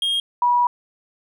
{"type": "tone pair in turn", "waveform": ["triangle", "sine"], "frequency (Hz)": [3241, 970.5], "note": ["G#7", "B5"], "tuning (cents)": [-43, -31], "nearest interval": "octave + major sixth", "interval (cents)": 2088, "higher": "first", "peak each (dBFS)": [-17, -14], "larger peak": "second", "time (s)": [[0.02, 0.2], [0.42, 0.67]], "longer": "second", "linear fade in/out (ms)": 2, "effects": []}